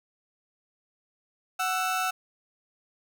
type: tone pair together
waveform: 30% pulse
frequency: 743.1 / 1324 Hz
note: F#5 / E6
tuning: +7 / +7 cents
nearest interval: minor seventh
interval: 1000 cents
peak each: -26 dBFS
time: 1.59-2.11 s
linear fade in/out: 10 ms
effects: none